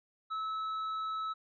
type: tone with hard clipping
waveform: triangle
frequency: 1300 Hz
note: E6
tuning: 24 cents flat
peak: -35 dBFS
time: 0.3-1.34 s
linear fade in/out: 20 ms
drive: 8 dB
effects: resampled to 16000 Hz